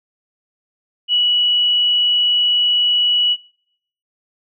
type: tone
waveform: sine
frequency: 2936 Hz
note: F#7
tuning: 14 cents flat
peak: -12 dBFS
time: 1.08-3.37 s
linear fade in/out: 50 ms
effects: noise-tail reverb RT60 0.7 s tail -22 dB re dry